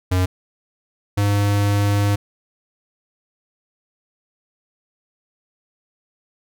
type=tone pair in turn; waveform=square; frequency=91.7 / 101.78 Hz; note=F#2 / G#2; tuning=-15 / -34 cents; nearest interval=major second; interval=181 cents; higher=second; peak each=-16 dBFS; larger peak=neither; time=0.11-0.26 / 1.17-2.16 s; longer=second; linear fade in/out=10 ms; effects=none